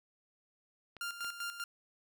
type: clicks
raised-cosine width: 0.3 ms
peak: -33 dBFS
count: 2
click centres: 0.967 / 1.246 s
type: tone with tremolo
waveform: sawtooth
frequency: 1396.9 Hz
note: F6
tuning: in tune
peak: -33 dBFS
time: 1.01-1.64 s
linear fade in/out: 2 ms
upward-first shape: square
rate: 5.1 Hz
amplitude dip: 65%
effects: none